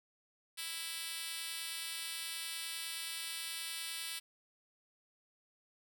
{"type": "tone with high-pass filter", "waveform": "5% pulse", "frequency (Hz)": 329.6, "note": "E4", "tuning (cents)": 0, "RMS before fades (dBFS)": -42, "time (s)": [0.57, 4.2], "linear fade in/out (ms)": 20, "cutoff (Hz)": 3300, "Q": 0.54, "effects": ["11-bit"]}